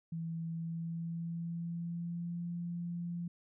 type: tone with pitch glide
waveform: sine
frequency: 164.81 to 172.41 Hz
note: E3 to F3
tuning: 0 to -22 cents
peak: -36 dBFS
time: 0.12-3.28 s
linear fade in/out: 5 ms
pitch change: +78 cents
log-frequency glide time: 0.5-2.44 s
effects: none